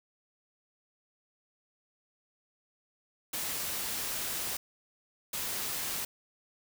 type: noise bursts at uneven times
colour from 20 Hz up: white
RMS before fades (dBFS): -35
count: 2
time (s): 3.33-4.57 / 5.33-6.05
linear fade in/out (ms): 5
effects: none